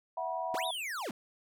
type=chord; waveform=sine; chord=E suspended second; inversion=none; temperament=equal with one note detuned; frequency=659.3 / 740 / 969.7 Hz; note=E5 / F#5 / B5; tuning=0 / 0 / -32 cents; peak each=-37 dBFS; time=0.17-0.71 s; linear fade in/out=5 ms
type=linear two-way sweep; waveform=square; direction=up then down; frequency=161.3 to 3854 to 161.3 Hz; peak=-36 dBFS; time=0.54-1.11 s; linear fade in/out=2 ms; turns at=0.66 s
effects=none